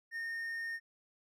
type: tone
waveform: triangle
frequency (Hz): 1834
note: A#6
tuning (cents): -29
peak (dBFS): -35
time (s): 0.11-0.8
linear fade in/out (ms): 50
effects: none